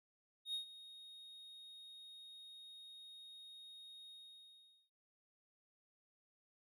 triangle tone with ADSR envelope, 3729 Hz, A#7, in tune, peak -36 dBFS, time 0.45-4.9 s, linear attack 89 ms, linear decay 110 ms, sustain -16 dB, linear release 800 ms, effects none

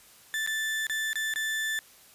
35% pulse tone with dropouts, 1760 Hz, A6, in tune, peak -26 dBFS, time 0.34-1.79 s, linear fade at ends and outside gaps 0 ms, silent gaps 0.464-0.474 / 0.868-0.897 / 1.131-1.156 / 1.338-1.359 s, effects white hiss -55 dBFS RMS until 2.14 s + resampled to 32000 Hz

